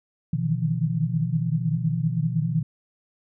sine tone cluster, 122.7 / 153.7 / 159.5 / 169.3 Hz, B2 / D#3 / D#3 / E3, -11 / -21 / +43 / +46 cents, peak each -27 dBFS, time 0.33-2.63 s, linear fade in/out 5 ms, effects none

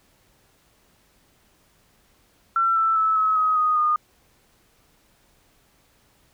sine tone with pitch steps, 1349 / 1327.4 / 1306.1 / 1285.1 / 1264.5 / 1244.2 / 1224.2 Hz, E6 / E6 / E6 / E6 / D#6 / D#6 / D#6, +40 / +12 / -16 / -44 / +28 / 0 / -28 cents, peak -17 dBFS, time 2.56-3.96 s, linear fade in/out 2 ms, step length 200 ms, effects pink hiss -61 dBFS RMS until 6.33 s

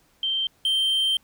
sine / triangle tone pair in turn, 3136 / 3136 Hz, G7 / G7, 0 / 0 cents, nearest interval unison, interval 0 cents, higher neither, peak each -22 / -18 dBFS, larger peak second, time 0.23-0.47 / 0.65-1.17 s, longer second, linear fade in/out 2 ms, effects pink hiss -62 dBFS RMS until 1.23 s

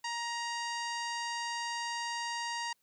harmonic tone, 940 Hz, A#5, 14 cents sharp, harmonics 1 / 2 / 3 / 4 / 5 / 6 / 7 / 8 / 9 / 10, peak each -37 / -40 / -44 / -50 / -43 / -50 / -47 / -54 / -57 / -60 dBFS, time 0.04-2.73 s, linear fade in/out 5 ms, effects white hiss -75 dBFS RMS until 2.82 s

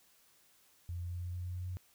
sine tone with pitch steps, 86.8 / 87.4 / 88.01 / 88.62 / 89.24 / 89.86 / 90.49 / 91.12 Hz, F2 / F2 / F2 / F2 / F2 / F2 / F#2 / F#2, -10 / +2 / +14 / +26 / +38 / +50 / -38 / -26 cents, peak -37 dBFS, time 0.89-1.77 s, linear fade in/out 0 ms, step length 110 ms, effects white hiss -67 dBFS RMS until 1.94 s

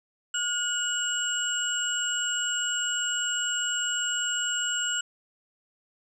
sine tone cluster, 1435 / 2924 / 7580 Hz, F6 / F#7 / A#8, +47 / -21 / +28 cents, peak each -30 dBFS, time 0.34-5.01 s, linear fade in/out 5 ms, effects none

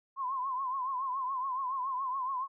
sine tone with vibrato, 1046.5 Hz, C6, in tune, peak -31 dBFS, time 0.16-2.48 s, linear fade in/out 50 ms, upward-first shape triangle, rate 7.1 Hz, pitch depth 110 cents each way, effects none

